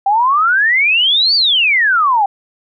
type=exponential two-way sweep; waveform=sine; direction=up then down; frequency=772 to 4699 to 772 Hz; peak=-9 dBFS; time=0.06-2.26 s; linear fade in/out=5 ms; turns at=1.35 s; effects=none